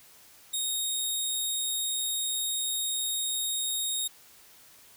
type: tone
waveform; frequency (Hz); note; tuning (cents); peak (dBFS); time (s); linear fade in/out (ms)
15% pulse; 3729; A#7; 0; -21; 0.53-4.08; 10
effects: white hiss -55 dBFS RMS until 4.96 s